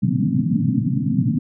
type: band-pass noise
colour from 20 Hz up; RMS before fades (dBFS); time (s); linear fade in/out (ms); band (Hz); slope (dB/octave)
white; -19; 0.02-1.39; 10; 110 to 270; 96
effects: none